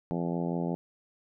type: harmonic tone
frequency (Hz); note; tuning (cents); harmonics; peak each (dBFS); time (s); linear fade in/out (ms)
85.5; F2; -36; 2 / 3 / 4 / 5 / 6 / 7 / 8 / 9 / 10; -31 / -35 / -37 / -39 / -41 / -42 / -43 / -44 / -45; 0.11-0.75; 0
effects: none